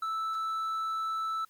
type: tone with hard clipping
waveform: sine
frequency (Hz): 1316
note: E6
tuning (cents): -3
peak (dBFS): -31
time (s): 0.02-1.45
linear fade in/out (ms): 5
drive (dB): 3
effects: white hiss -66 dBFS RMS until 1.49 s + Opus 32 kbps